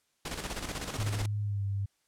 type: noise with tremolo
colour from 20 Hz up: pink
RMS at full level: -35 dBFS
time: 0.25-1.26 s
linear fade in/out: 5 ms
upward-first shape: square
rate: 16 Hz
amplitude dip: 55%
type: tone with pitch glide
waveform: sine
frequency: 103.83 to 99.26 Hz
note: G#2 to G2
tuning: 0 to +22 cents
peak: -29 dBFS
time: 0.98-1.86 s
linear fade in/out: 10 ms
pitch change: -78 cents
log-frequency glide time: 1.42-1.63 s
effects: white hiss -74 dBFS RMS until 2.07 s + low-pass 10000 Hz 12 dB/octave